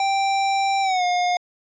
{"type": "tone with pitch glide", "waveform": "square", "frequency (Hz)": [784, 714.8], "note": ["G5", "F5"], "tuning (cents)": [0, 40], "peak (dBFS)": -19, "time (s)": [0, 1.37], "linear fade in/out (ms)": 2, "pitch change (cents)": -160, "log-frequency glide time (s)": [0.82, 1.04], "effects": ["resampled to 16000 Hz"]}